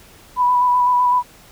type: tone with vibrato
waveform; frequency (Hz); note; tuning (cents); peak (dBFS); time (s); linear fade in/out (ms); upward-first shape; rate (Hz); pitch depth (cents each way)
sine; 987.8; B5; 0; -12; 0.36-1.23; 50; square; 7.9; 16
effects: pink hiss -46 dBFS RMS until 1.51 s